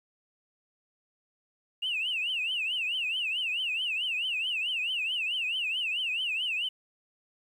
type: tone with vibrato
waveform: sine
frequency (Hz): 2767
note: F7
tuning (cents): -17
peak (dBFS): -27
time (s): 1.82-6.69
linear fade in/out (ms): 10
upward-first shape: triangle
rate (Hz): 4.6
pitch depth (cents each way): 220
effects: tanh soft clip ceiling -23 dBFS + 10-bit